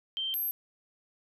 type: tone pair in turn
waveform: sine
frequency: 3136 / 12468 Hz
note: G7 / G9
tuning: 0 / -11 cents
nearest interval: 2 octaves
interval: 2389 cents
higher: second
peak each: -30 / -29 dBFS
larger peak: second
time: 0.17-0.34 / 0.34-0.51 s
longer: neither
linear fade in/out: 0 ms
effects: none